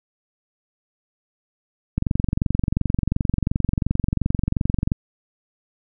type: click train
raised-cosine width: 5 ms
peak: -7 dBFS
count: 68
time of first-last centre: 1.98-4.919 s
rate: 22.8 Hz
effects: none